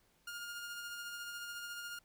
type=tone with tremolo; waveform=sawtooth; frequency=1415 Hz; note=F6; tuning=22 cents sharp; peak=-38 dBFS; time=0.27-1.99 s; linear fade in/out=5 ms; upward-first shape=sine; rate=14 Hz; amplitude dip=30%; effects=pink hiss -72 dBFS RMS until 2.04 s